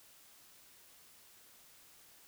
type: silence
effects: white hiss -61 dBFS RMS until 2.27 s